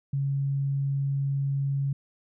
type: tone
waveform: sine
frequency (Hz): 138.59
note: C#3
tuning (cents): 0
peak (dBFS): -24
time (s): 0.13-1.93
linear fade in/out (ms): 5
effects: none